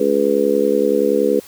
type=harmonic tone; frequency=70.6 Hz; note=C#2; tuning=32 cents sharp; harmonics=3 / 4 / 5 / 6 / 7; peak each=-23 / -21 / -23 / -17 / -17 dBFS; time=0-1.4 s; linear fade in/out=5 ms; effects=white hiss -42 dBFS RMS until 1.47 s